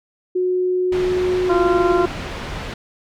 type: tone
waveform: sine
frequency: 365.3 Hz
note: F#4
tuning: 22 cents flat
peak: -16 dBFS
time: 0.35-2.06 s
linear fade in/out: 10 ms
type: low-pass noise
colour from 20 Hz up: pink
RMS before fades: -29 dBFS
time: 0.92-2.74 s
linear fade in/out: 5 ms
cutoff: 3500 Hz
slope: 12 dB/octave
type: harmonic tone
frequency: 344.7 Hz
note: F4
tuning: 23 cents flat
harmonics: 1 / 2 / 3 / 4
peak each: -19 / -22 / -24 / -25 dBFS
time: 1.49-2.06 s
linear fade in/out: 10 ms
effects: none